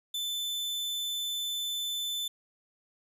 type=tone; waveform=40% pulse; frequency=3520 Hz; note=A7; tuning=in tune; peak=-30 dBFS; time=0.14-2.28 s; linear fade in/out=5 ms; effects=none